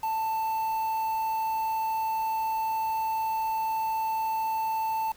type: tone with quantisation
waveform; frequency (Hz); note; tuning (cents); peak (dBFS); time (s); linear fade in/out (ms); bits
triangle; 886; A5; +12; -24; 0.03-5.12; 5; 7
effects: pink hiss -55 dBFS RMS until 5.16 s